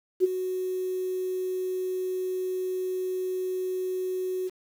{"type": "tone with ADSR envelope", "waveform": "sine", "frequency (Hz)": 370, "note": "F#4", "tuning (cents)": 0, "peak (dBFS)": -15, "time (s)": [0.2, 4.5], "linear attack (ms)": 41, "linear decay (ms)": 20, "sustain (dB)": -12, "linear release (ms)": 29, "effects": ["8-bit"]}